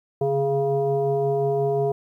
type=tone with frequency modulation; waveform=sine; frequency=415.3 Hz; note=G#4; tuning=in tune; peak=-19 dBFS; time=0.21-1.92 s; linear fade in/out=5 ms; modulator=275 Hz; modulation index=0.9; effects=10-bit